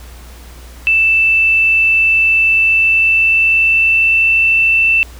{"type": "tone with pitch glide", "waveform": "sine", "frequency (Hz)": [2650, 2667], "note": ["E7", "E7"], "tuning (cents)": [9, 20], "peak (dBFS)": -8, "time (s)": [0.87, 5.03], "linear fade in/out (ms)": 0, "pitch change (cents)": 11, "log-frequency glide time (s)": [2.4, 4.35], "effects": ["added 60 Hz sine -33 dBFS peak until 5.19 s", "pink hiss -40 dBFS RMS until 5.19 s"]}